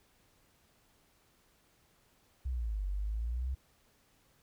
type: exponential two-way sweep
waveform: sine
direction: down then up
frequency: 66.7 to 47 to 66.7 Hz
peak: -32 dBFS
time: 2.45-3.55 s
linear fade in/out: 10 ms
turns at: 2.87 s
effects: pink hiss -69 dBFS RMS until 4.42 s